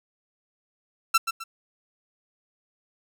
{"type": "tone with echo", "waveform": "sawtooth", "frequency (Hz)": 1343, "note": "E6", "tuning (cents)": 32, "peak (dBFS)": -12, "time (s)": [1.14, 1.18], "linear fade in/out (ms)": 10, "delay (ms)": 130, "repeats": 2, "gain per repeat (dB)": -9, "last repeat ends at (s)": 1.44, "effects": []}